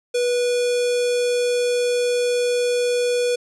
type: tone with notch filter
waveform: square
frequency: 488.1 Hz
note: B4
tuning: 20 cents flat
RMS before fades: -20 dBFS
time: 0.14-3.36 s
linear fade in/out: 10 ms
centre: 1300 Hz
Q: 1.4
effects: resampled to 24000 Hz